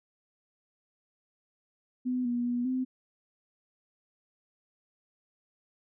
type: tone with pitch steps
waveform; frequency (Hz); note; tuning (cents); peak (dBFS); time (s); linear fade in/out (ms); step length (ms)
sine; 251.5 / 241.3 / 242.9 / 257.1; B3 / B3 / B3 / C4; +32 / -40 / -29 / -30; -27; 2.05-2.85; 20; 200
effects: none